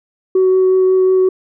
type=tone with vibrato; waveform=sine; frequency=374.2 Hz; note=F#4; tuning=20 cents sharp; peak=-7 dBFS; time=0.35-1.29 s; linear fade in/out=5 ms; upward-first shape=triangle; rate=5.5 Hz; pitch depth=9 cents each way; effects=tanh soft clip ceiling -6 dBFS